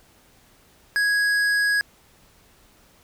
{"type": "tone with tanh clipping", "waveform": "triangle", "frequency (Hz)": 1660, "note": "G#6", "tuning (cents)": -1, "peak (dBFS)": -20, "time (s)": [0.96, 1.81], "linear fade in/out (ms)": 0, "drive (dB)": 16, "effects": ["pink hiss -56 dBFS RMS until 3.03 s"]}